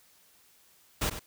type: noise with echo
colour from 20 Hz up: pink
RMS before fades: -29 dBFS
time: 1.01-1.1 s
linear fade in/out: 10 ms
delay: 96 ms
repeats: 1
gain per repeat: -10 dB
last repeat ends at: 1.196 s
effects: white hiss -62 dBFS RMS until 1.26 s